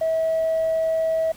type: tone with tanh clipping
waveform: triangle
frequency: 646 Hz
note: E5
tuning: 35 cents flat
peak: -19 dBFS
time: 0.01-1.32 s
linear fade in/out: 5 ms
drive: 5 dB
effects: pink hiss -47 dBFS RMS until 1.36 s